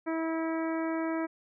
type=harmonic tone; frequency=324.5 Hz; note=E4; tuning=27 cents flat; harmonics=1 / 2 / 3 / 4 / 5 / 6 / 7; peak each=-30 / -36 / -40 / -42 / -44 / -46 / -47 dBFS; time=0.06-1.27 s; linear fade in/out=20 ms; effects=none